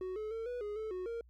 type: tone with pitch steps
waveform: triangle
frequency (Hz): 371.3 / 429.7 / 451.5 / 489.9 / 415.7 / 436.5 / 367.4 / 464.2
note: F#4 / A4 / A4 / B4 / G#4 / A4 / F#4 / A#4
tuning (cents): +6 / -41 / +45 / -14 / +2 / -14 / -12 / -7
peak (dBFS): -35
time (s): 0.01-1.21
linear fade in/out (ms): 2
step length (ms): 150
effects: added 60 Hz sine -58 dBFS peak until 1.29 s